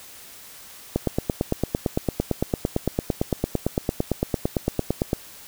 click train, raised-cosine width 2 ms, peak -7 dBFS, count 38, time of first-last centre 0.96-5.131 s, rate 8.87 Hz, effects white hiss -44 dBFS RMS until 5.47 s

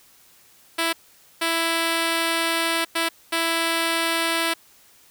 5% pulse tone bursts at uneven times, 331 Hz, E4, 7 cents sharp, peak -9 dBFS, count 4, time 0.78-0.93 / 1.41-2.85 / 2.95-3.09 / 3.32-4.54 s, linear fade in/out 10 ms, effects white hiss -54 dBFS RMS until 5.1 s

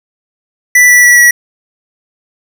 square tone with pitch steps, 1975.5 / 1960.7 / 1946.1 / 1931.5 Hz, B6 / B6 / B6 / B6, 0 / -13 / -26 / -39 cents, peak -3 dBFS, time 0.75-1.31 s, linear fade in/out 5 ms, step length 140 ms, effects none

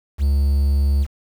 triangle tone with quantisation, 70 Hz, C#2, 18 cents sharp, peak -12 dBFS, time 0.18-1.07 s, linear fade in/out 50 ms, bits 7, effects none

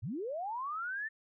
sine linear sweep, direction up, 82.41 to 1808 Hz, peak -35 dBFS, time 0.02-1.09 s, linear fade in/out 20 ms, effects none

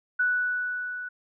sine tone with level ramp, 1480 Hz, F#6, in tune, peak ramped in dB -20 to -33 dBFS, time 0.19-1.09 s, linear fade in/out 10 ms, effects none

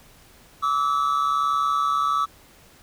triangle tone pair together, 1154 / 1295.2 Hz, D6 / E6, -31 / -31 cents, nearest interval major second, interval 200 cents, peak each -20 dBFS, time 0.62-2.26 s, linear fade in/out 20 ms, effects tanh soft clip ceiling -11 dBFS + pink hiss -52 dBFS RMS until 2.82 s

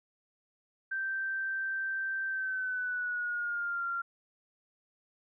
sine tone with pitch glide, 1562 to 1383.6 Hz, G6 to F6, -7 to -17 cents, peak -31 dBFS, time 0.91-4.02 s, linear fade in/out 10 ms, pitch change -210 cents, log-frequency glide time 2.27-3.85 s, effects none

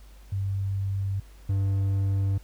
sine / triangle tone pair in turn, 97.8 / 97.8 Hz, G2 / G2, -4 / -4 cents, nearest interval unison, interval 0 cents, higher neither, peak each -25 / -20 dBFS, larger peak second, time 0.32-1.2 / 1.49-2.38 s, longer second, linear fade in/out 5 ms, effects added 50 Hz sine -46 dBFS peak until 2.43 s + pink hiss -58 dBFS RMS until 2.43 s

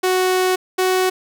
sawtooth tone pair in turn, 370 / 371.7 Hz, F#4 / F#4, 0 / +8 cents, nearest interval unison, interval 8 cents, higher second, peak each -11 dBFS, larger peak neither, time 0.03-0.56 / 0.78-1.1 s, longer first, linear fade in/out 10 ms, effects none

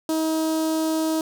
sawtooth tone with notch filter, 317.9 Hz, D#4, 37 cents sharp, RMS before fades -23 dBFS, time 0.09-1.21 s, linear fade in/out 2 ms, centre 2100 Hz, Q 0.62, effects none

